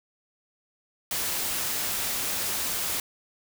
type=noise; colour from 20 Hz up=white; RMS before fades=-29 dBFS; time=1.11-3 s; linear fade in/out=2 ms; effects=none